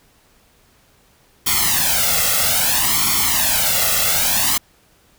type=noise with flanger; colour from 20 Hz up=white; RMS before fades=-17 dBFS; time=1.46-4.58 s; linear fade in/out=10 ms; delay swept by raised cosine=0.9 to 1.52 ms; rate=0.61 Hz; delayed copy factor=+0.9; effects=pink hiss -55 dBFS RMS until 5.18 s